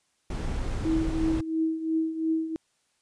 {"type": "noise", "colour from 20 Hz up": "brown", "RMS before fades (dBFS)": -30, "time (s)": [0.3, 1.41], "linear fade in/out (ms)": 5}
{"type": "tone with tremolo", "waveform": "sine", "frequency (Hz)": 321.4, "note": "E4", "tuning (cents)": -44, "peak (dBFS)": -21, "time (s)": [0.85, 2.56], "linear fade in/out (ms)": 0, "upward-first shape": "triangle", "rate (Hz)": 2.9, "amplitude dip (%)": 75}
{"effects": ["white hiss -71 dBFS RMS until 3.01 s", "resampled to 22050 Hz"]}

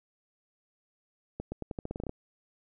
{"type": "accelerating click train", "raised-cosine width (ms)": 2, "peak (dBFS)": -22, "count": 12, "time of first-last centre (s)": [1.4, 2.094], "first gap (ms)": 120, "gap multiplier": 0.86, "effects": []}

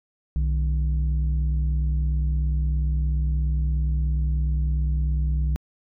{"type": "tone pair together", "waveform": "sine", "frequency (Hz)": [63.4, 153.21], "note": ["B1", "D#3"], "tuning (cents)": [46, -26], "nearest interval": "octave + minor third", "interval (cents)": 1528, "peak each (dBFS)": [-19, -27], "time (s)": [0.36, 5.56], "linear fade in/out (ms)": 0, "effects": ["tanh soft clip ceiling -16 dBFS"]}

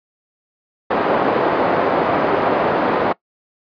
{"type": "band-pass noise", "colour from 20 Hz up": "pink", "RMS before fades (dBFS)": -17, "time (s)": [0.9, 3.13], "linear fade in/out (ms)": 10, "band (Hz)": [370, 1000], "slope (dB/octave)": 12, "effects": ["noise-tail reverb RT60 0.1 s tail -21 dB re dry", "resampled to 11025 Hz"]}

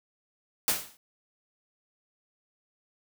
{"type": "noise with exponential decay", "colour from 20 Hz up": "white", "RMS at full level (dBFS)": -22, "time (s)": [0.68, 0.97], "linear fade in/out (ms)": 1, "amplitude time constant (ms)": 61, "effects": []}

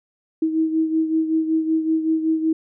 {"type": "beating tone pair", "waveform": "sine", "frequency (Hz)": [318.7, 324], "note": ["D#4", "E4"], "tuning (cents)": [42, -30], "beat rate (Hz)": 5.3, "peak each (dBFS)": [-18, -25], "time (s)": [0.42, 2.53], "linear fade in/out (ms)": 5, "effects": []}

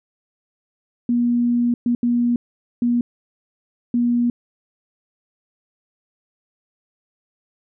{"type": "tone bursts at uneven times", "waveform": "sine", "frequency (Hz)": 239.9, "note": "A#3", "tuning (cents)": 50, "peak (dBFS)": -15, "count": 5, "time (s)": [[1.09, 1.74], [1.86, 1.95], [2.03, 2.36], [2.82, 3.01], [3.94, 4.3]], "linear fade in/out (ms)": 2, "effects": []}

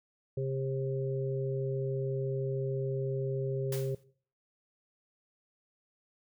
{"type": "harmonic tone", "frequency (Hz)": 133.7, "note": "C3", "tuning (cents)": 38, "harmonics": [1, 3, 4], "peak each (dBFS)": [-32, -35, -40], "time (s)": [0.37, 3.95], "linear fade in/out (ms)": 5}
{"type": "noise with exponential decay", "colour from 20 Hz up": "white", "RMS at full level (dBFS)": -38, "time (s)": [3.72, 4.04], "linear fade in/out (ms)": 5, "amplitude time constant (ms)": 69}
{"effects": ["noise-tail reverb RT60 0.5 s tail -20 dB re dry"]}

